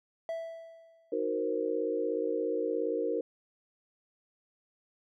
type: tone with exponential decay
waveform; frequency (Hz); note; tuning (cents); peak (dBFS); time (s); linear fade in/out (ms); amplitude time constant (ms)
triangle; 659.3; E5; 0; -29; 0.29-1.26; 1; 210
type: chord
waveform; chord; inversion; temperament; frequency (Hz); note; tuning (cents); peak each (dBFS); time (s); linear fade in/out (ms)
sine; C half-diminished seventh; first; equal; 311.1 / 370 / 466.2 / 523.3; Eb4 / Gb4 / Bb4 / C5; 0 / 0 / 0 / 0; -36 / -36 / -31 / -36; 1.12-3.21; 5
effects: none